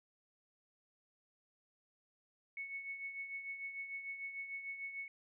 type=tone with tremolo; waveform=sine; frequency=2210 Hz; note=C#7; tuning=6 cents flat; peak=-39 dBFS; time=2.57-5.08 s; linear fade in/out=2 ms; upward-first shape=triangle; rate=6.7 Hz; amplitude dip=65%; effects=none